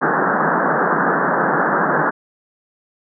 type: band-pass noise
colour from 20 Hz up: white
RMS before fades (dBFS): -17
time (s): 0.01-2.11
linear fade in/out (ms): 20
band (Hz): 150 to 1700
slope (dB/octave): 96
effects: none